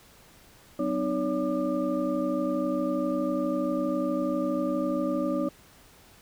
sine tone cluster, 187.5 / 255.2 / 307.5 / 568 / 1197 Hz, F#3 / C4 / D#4 / C#5 / D6, +23 / -43 / -20 / +42 / +33 cents, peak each -36 / -30 / -29 / -30 / -38 dBFS, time 0.79-5.49 s, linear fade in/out 5 ms, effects pink hiss -55 dBFS RMS until 6.21 s

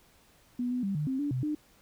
sine tone with pitch steps, 245.4 / 249.3 / 196.7 / 150 / 264 / 289.3 / 128.1 / 301.5 Hz, B3 / B3 / G3 / D3 / C4 / D4 / C3 / D4, -11 / +16 / +6 / +37 / +16 / -26 / -36 / +46 cents, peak -28 dBFS, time 0.59-1.55 s, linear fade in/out 5 ms, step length 120 ms, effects pink hiss -62 dBFS RMS until 1.81 s

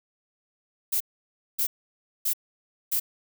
violet noise bursts, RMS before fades -25 dBFS, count 4, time 0.92-3 s, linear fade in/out 10 ms, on 85 ms, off 580 ms, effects none

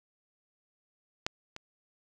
clicks, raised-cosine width 0.2 ms, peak -12 / -24 dBFS, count 2, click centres 1.265 / 1.564 s, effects none

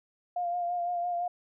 sine tone with vibrato, 702 Hz, F5, 9 cents sharp, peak -28 dBFS, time 0.36-1.28 s, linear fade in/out 5 ms, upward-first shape sine, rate 5.9 Hz, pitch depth 28 cents each way, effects none

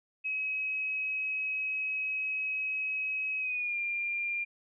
sine tone with pitch glide, 2551 to 2394 Hz, D#7 to D7, +43 to +33 cents, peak -30 dBFS, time 0.24-4.45 s, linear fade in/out 20 ms, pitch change -110 cents, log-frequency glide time 3.39-3.77 s, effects none

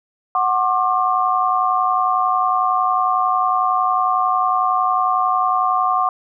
sine tone cluster, 740 / 1074 / 1185 Hz, F#5 / C6 / D6, 0 / +45 / +15 cents, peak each -19 dBFS, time 0.35-6.09 s, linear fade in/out 2 ms, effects none

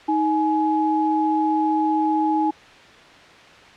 sine tone pair together, 314.4 / 841.5 Hz, D#4 / G#5, +18 / +23 cents, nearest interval octave + perfect fourth, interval 1705 cents, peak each -20 dBFS, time 0.08-2.51 s, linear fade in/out 10 ms, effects white hiss -45 dBFS RMS until 3.76 s + low-pass 3000 Hz 12 dB/octave

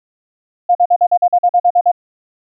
sine tone bursts, 708 Hz, F5, 23 cents sharp, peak -7 dBFS, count 12, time 0.69-1.917 s, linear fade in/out 10 ms, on 61 ms, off 45 ms, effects none

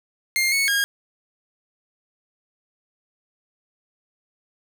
sawtooth tone with pitch steps, 2116 / 2209 / 1628 Hz, C7 / C#7 / G#6, +19 / -7 / -35 cents, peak -15 dBFS, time 0.36-0.84 s, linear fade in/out 0 ms, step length 160 ms, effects none

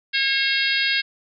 harmonic tone, 542 Hz, C#5, 39 cents flat, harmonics 3 / 4 / 5 / 6 / 7 / 8 / 9, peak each -24 / -25 / -26 / -27 / -27 / -28 / -29 dBFS, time 0.13-1.02 s, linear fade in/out 20 ms, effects none

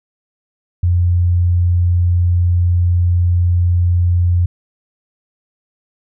sine tone, 88 Hz, F2, 14 cents sharp, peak -10 dBFS, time 0.83-4.46 s, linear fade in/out 5 ms, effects none

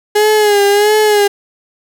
35% pulse tone with vibrato, 415.3 Hz, G#4, in tune, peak -6 dBFS, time 0.15-1.28 s, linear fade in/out 10 ms, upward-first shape sine, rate 1.5 Hz, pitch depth 57 cents each way, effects none

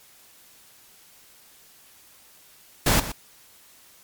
pink noise with echo, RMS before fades -19 dBFS, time 2.86-3 s, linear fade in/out 5 ms, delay 120 ms, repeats 1, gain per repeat -13 dB, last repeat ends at 3.12 s, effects white hiss -53 dBFS RMS until 4.03 s + MP3 96 kbps

